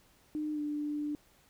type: tone with pitch glide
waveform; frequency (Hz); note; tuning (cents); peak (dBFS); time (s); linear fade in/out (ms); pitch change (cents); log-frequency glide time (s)
sine; 303.7 to 296.1; D#4 to D4; -42 to +14; -32; 0.35-1.15; 0; -44; 0.53-0.6
effects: pink hiss -65 dBFS RMS until 1.49 s